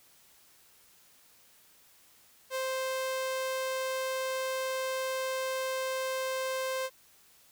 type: tone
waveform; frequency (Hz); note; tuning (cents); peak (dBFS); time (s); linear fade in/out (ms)
sawtooth; 523.3; C5; 0; -27; 2.5-6.9; 50
effects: white hiss -61 dBFS RMS until 7.51 s